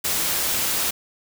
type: noise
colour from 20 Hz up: white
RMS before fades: -23 dBFS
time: 0.04-0.91 s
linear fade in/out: 10 ms
effects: none